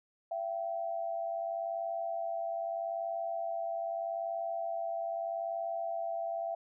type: tone pair together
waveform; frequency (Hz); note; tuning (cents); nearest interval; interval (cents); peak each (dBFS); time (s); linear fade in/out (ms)
sine; 673 / 773.8; E5 / G5; +36 / -23; major second; 241; -34 / -39; 0.31-6.55; 5
effects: none